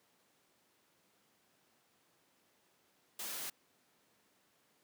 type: noise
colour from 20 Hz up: white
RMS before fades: -42 dBFS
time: 3.19-3.5 s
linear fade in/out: 5 ms
effects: pink hiss -72 dBFS RMS until 4.83 s + high-pass 200 Hz 12 dB/octave